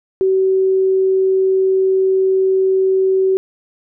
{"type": "tone", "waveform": "sine", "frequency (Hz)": 380.3, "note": "F#4", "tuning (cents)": 48, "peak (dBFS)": -11, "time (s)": [0.21, 3.37], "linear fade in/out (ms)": 0, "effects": []}